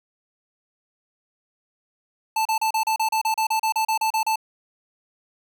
square tone bursts, 880 Hz, A5, in tune, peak -20 dBFS, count 16, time 2.36-4.358 s, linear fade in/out 5 ms, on 93 ms, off 34 ms, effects none

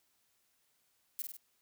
violet noise with echo, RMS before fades -38 dBFS, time 1.19-1.22 s, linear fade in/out 0 ms, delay 49 ms, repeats 3, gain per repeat -4 dB, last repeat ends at 1.367 s, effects white hiss -75 dBFS RMS until 1.61 s

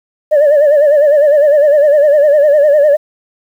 sine tone with vibrato, 587.3 Hz, D5, in tune, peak -3 dBFS, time 0.31-2.97 s, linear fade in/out 20 ms, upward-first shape sine, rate 9.9 Hz, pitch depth 87 cents each way, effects tanh soft clip ceiling -3 dBFS + 7-bit

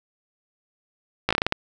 slowing click train, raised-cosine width 0.3 ms, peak -4 dBFS, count 8, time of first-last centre 1.29-1.524 s, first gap 16 ms, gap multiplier 1.24, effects none

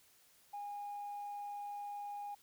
sine tone, 818 Hz, G#5, 26 cents flat, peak -40 dBFS, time 0.53-2.35 s, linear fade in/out 10 ms, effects tanh soft clip ceiling -38 dBFS + white hiss -67 dBFS RMS until 2.42 s

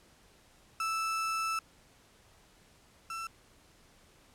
35% pulse tone pair in turn, 1318.5 / 1336.1 Hz, E6 / E6, 0 / +23 cents, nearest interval unison, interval 23 cents, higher second, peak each -29 / -35 dBFS, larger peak first, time 0.8-1.59 / 3.1-3.27 s, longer first, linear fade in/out 2 ms, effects pink hiss -62 dBFS RMS until 4.34 s + low-pass 11000 Hz 12 dB/octave

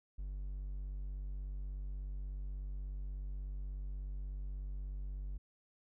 triangle tone, 48.25 Hz, G1, 27 cents flat, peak -37 dBFS, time 0.18-5.38 s, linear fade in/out 10 ms, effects none

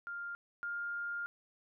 sine tone pair in turn, 1400 / 1407 Hz, F6 / F6, +4 / +12 cents, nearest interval unison, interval 8 cents, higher second, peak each -39 / -36 dBFS, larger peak second, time 0.07-0.35 / 0.63-1.26 s, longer second, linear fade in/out 0 ms, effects none

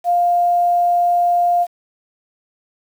sine tone with quantisation, 701 Hz, F5, 6 cents sharp, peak -12 dBFS, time 0.04-1.67 s, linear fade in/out 50 ms, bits 7, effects none

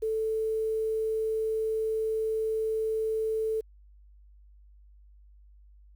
sine tone with quantisation, 440 Hz, A4, in tune, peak -26 dBFS, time 0.02-3.61 s, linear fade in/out 10 ms, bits 9, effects added 50 Hz sine -52 dBFS peak until 5.95 s

